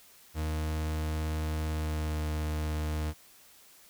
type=tone with pitch glide; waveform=40% pulse; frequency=77.78 to 76.84 Hz; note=D#2 to D#2; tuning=0 to -21 cents; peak=-29 dBFS; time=0.34-3.14 s; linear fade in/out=50 ms; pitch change=-21 cents; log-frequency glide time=1.67-2.21 s; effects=white hiss -57 dBFS RMS until 3.89 s